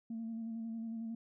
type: tone with vibrato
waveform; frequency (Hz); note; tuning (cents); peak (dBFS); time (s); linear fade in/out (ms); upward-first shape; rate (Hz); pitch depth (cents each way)
sine; 226.6; A#3; -49; -37; 0.1-1.15; 5; square; 11; 21
effects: tanh soft clip ceiling -35 dBFS